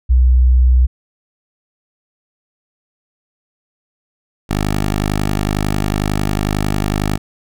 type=tone pair in turn; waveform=sine / 10% pulse; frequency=62.6 / 51.04 Hz; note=B1 / G#1; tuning=+24 / -29 cents; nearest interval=major third; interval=353 cents; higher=first; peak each=-7 dBFS; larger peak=neither; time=0.09-0.87 / 4.49-7.18 s; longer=second; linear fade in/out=20 ms; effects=none